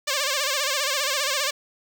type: tone with vibrato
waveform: 5% pulse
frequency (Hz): 560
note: C#5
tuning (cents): +18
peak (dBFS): -11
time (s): 0.07-1.51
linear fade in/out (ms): 10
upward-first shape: sine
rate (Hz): 15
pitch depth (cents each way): 120
effects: none